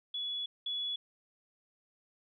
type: tone pair in turn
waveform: sine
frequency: 3399 / 3399 Hz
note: G#7 / G#7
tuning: +39 / +39 cents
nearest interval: unison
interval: 0 cents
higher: neither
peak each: -34 / -33 dBFS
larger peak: second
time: 0.14-0.46 / 0.66-0.96 s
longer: first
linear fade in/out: 5 ms
effects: none